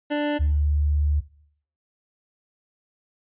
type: tone pair in turn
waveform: 25% pulse / sine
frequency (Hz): 294.6 / 73.65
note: D4 / D2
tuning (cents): +6 / +6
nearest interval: 2 octaves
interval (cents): 2400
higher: first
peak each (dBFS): -18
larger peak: neither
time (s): 0.1-0.39 / 0.39-1.21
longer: second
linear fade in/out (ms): 20
effects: noise-tail reverb RT60 0.6 s tail -18 dB re dry + resampled to 8000 Hz